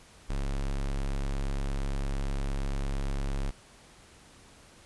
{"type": "tone", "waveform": "square", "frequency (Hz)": 34.36, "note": "C#1", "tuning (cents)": -14, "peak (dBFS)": -29, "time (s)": [0.29, 3.51], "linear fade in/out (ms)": 10, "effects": ["pink hiss -55 dBFS RMS until 4.85 s", "resampled to 24000 Hz"]}